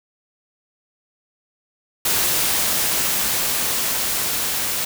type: noise with level ramp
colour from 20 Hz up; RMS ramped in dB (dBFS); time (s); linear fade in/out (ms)
white; -19 to -23; 2.05-4.85; 5
effects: none